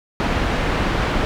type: low-pass noise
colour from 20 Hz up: pink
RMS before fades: -20 dBFS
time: 0.2-1.25 s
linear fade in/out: 0 ms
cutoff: 2600 Hz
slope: 12 dB/octave
effects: none